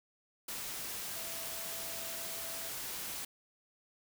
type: tone in noise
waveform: sine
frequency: 663 Hz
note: E5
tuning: 10 cents sharp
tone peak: -51 dBFS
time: 1.16-2.69 s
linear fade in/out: 5 ms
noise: white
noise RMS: -41 dBFS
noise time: 0.48-3.25 s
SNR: -13 dB
effects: none